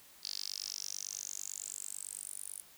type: tone with high-pass filter sweep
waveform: 10% pulse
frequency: 49 Hz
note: G1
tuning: in tune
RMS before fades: -43 dBFS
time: 0.23-2.62 s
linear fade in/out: 10 ms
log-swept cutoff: 4600 to 10000 Hz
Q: 7.1
effects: white hiss -59 dBFS RMS until 2.77 s